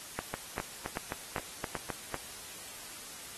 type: two click trains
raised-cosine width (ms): 0.5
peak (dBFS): -19 / -18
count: 7 / 6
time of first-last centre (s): 0.34-1.903 / 0.19-2.143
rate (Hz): 3.84 / 2.56
effects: white hiss -46 dBFS RMS until 3.37 s + AAC 32 kbps